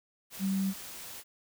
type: tone in noise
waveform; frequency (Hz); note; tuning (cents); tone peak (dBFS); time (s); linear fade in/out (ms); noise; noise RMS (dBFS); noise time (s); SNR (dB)
sine; 193.1; G3; -26; -27; 0.39-0.74; 50; white; -44; 0.3-1.24; +14
effects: none